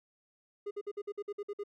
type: tone bursts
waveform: triangle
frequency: 409.1 Hz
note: G#4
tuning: 26 cents flat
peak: -33 dBFS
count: 10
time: 0.66-1.637 s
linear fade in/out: 10 ms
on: 50 ms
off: 53 ms
effects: none